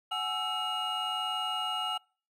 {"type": "tone cluster", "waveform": "triangle", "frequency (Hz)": [744, 845, 1327, 2869], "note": ["F#5", "G#5", "E6", "F7"], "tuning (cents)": [9, 30, 11, 46], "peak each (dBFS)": [-35, -37, -34, -32], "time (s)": [0.11, 1.98], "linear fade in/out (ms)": 10, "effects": ["noise-tail reverb RT60 0.4 s tail -26 dB re dry"]}